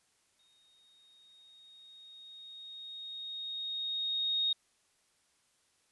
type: tone with exponential growth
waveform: sine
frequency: 3729 Hz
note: A#7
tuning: in tune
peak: -27 dBFS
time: 0.39-4.53 s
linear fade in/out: 5 ms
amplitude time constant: 900 ms
effects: white hiss -72 dBFS RMS until 5.91 s + resampled to 24000 Hz